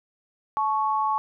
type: tone pair together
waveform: sine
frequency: 864.9 / 1108.7 Hz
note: A5 / C#6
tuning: -30 / 0 cents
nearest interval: major third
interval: 430 cents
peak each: -24 dBFS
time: 0.57-1.18 s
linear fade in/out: 0 ms
effects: none